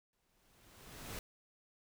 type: noise with exponential growth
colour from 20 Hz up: pink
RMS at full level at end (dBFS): -43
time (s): 0.13-1.19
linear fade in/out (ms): 1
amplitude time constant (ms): 230
effects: none